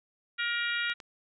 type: harmonic tone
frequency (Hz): 473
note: A#4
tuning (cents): +25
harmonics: 3 / 4 / 5 / 6 / 7 / 8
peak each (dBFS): -32 / -34 / -36 / -38 / -39 / -40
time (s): 0.38-0.94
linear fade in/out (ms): 20
type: clicks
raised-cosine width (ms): 0.2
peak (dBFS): -28 / -27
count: 2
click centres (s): 0.898 / 1.002
effects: none